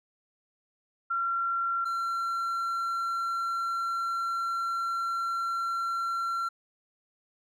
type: tone pair in turn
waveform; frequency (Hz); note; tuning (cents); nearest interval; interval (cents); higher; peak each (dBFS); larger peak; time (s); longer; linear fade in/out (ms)
sine / triangle; 1368 / 1362.5; F6 / F6; -36 / -43; unison; 7; first; -26; neither; 1.1-1.85 / 1.85-6.49; second; 10
effects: none